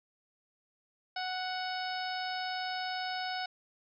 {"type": "harmonic tone with a mistuned harmonic", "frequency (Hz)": 740, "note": "F#5", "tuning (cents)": 0, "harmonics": [1, 2, 3, 4, 5, 6, 7], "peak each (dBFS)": [-36, -40, -45, -46, -45, -46, -44], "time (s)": [1.16, 3.46], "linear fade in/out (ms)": 5, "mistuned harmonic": 5, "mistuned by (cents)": 29, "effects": []}